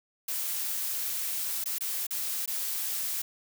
blue noise with dropouts, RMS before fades -32 dBFS, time 0.28-3.22 s, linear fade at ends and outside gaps 5 ms, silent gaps 1.641-1.657 / 1.785-1.807 / 2.068-2.107 / 2.459-2.476 s, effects none

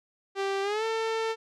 sawtooth tone with pitch glide, 392 to 447.7 Hz, G4 to A4, 0 to +30 cents, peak -23 dBFS, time 0.35-1.36 s, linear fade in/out 50 ms, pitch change +230 cents, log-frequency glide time 0.62-0.84 s, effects low-pass 5000 Hz 12 dB/octave

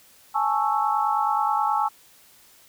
sine chord, A major seventh, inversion third, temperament equal, 830.6 / 880 / 1108.7 / 1318.5 Hz, G#5 / A5 / C#6 / E6, 0 / 0 / 0 / 0 cents, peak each -24 / -25 / -27 / -27 dBFS, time 0.34-1.89 s, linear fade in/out 20 ms, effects white hiss -54 dBFS RMS until 2.68 s

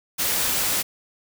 white noise, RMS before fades -23 dBFS, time 0.18-0.83 s, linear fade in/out 20 ms, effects none

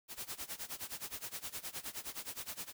white noise with tremolo, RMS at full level -41 dBFS, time 0.08-2.73 s, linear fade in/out 50 ms, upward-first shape sine, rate 9.6 Hz, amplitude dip 90%, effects none

